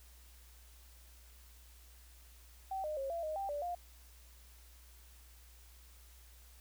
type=tone with pitch steps; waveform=sine; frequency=770 / 611 / 543 / 676 / 621 / 788 / 582 / 704 Hz; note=G5 / D#5 / C#5 / E5 / D#5 / G5 / D5 / F5; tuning=-31 / -32 / -36 / +43 / -3 / +9 / -16 / +14 cents; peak=-36 dBFS; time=2.71-3.75 s; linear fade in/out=5 ms; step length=130 ms; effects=added 60 Hz sine -57 dBFS peak until 6.6 s + white hiss -63 dBFS RMS until 6.6 s